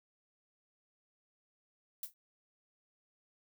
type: noise with exponential decay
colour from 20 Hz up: violet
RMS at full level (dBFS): -36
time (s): 2.03-2.14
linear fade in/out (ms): 2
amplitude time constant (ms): 22
effects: none